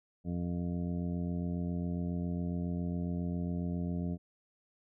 harmonic tone, 87.31 Hz, F2, in tune, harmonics 1 / 2 / 3 / 4 / 5 / 7 / 8, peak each -38 / -34 / -40 / -48 / -49 / -50 / -55 dBFS, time 0.24-4.18 s, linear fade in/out 50 ms, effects none

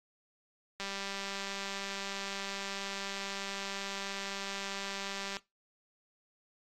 click train, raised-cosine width 0.2 ms, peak -21 dBFS, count 901, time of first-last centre 0.8-5.369 s, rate 197 Hz, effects noise-tail reverb RT60 0.2 s tail -19 dB re dry + AAC 64 kbps

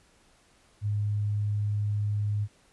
sine tone, 103.83 Hz, G#2, in tune, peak -25 dBFS, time 0.81-2.48 s, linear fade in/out 50 ms, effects pink hiss -62 dBFS RMS until 2.72 s + resampled to 24000 Hz

